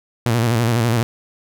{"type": "tone with vibrato", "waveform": "sawtooth", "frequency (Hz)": 116.54, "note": "A#2", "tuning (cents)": 0, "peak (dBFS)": -11, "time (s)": [0.26, 1.03], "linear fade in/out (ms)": 0, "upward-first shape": "square", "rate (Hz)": 12, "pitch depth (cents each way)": 65, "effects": []}